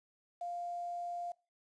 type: tone with quantisation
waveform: sine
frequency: 698.5 Hz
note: F5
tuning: in tune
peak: -37 dBFS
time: 0.41-1.32 s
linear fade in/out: 5 ms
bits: 10
effects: noise-tail reverb RT60 0.3 s tail -23 dB re dry + resampled to 22050 Hz